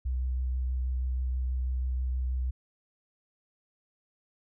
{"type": "tone with vibrato", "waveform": "sine", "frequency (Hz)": 63.4, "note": "B1", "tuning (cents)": 46, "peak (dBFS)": -27, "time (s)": [0.05, 2.51], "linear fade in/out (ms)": 10, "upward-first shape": "sine", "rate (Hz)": 6.2, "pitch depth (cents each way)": 13, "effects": []}